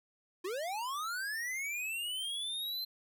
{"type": "linear sweep", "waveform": "square", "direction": "up", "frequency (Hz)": [337.5, 4129], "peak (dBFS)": -36, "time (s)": [0.44, 2.85], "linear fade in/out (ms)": 10, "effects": []}